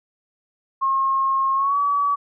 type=tone with pitch glide; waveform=sine; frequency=1077 to 1141 Hz; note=C6 to C#6; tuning=+50 to +50 cents; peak=-17 dBFS; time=0.81-2.16 s; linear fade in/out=20 ms; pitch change=+100 cents; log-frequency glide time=1.55-1.78 s; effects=none